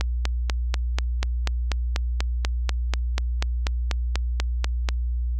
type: click train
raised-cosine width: 0.2 ms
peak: -7 dBFS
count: 21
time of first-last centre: 0.01-4.888 s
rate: 4.1 Hz
effects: added 60 Hz sine -22 dBFS peak until 5.39 s